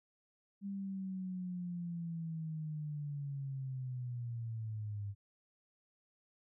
sine linear sweep, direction down, 200 to 99.5 Hz, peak -38 dBFS, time 0.61-5.15 s, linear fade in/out 50 ms, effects none

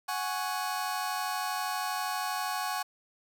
sawtooth chord, F# suspended second, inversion none, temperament just, 740 / 832.5 / 1110 Hz, F#5 / G#5 / C#6, 0 / +4 / +2 cents, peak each -31 dBFS, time 0.08-2.83 s, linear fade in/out 10 ms, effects none

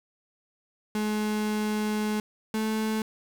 35% pulse tone pair in turn, 212.5 / 218.1 Hz, G#3 / A3, +40 / -15 cents, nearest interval unison, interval 45 cents, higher second, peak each -24 dBFS, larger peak neither, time 0.95-2.2 / 2.54-3.02 s, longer first, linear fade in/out 2 ms, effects 9-bit

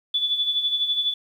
sine tone with tremolo, 3457 Hz, A7, 31 cents flat, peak -18 dBFS, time 0.14-1.14 s, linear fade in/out 5 ms, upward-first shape sine, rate 12 Hz, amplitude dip 60%, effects 9-bit

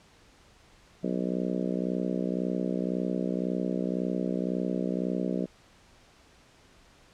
harmonic tone, 61.9 Hz, B1, 5 cents sharp, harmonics 3 / 4 / 5 / 6 / 7 / 8 / 9 / 10, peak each -31 / -33 / -35 / -37 / -38 / -39 / -40 / -41 dBFS, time 1.03-5.46 s, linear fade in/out 10 ms, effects pink hiss -58 dBFS RMS until 7.13 s + low-pass 7000 Hz 12 dB/octave

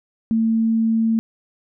sine tone, 224.8 Hz, A3, 37 cents sharp, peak -15 dBFS, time 0.31-1.19 s, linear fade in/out 0 ms, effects none

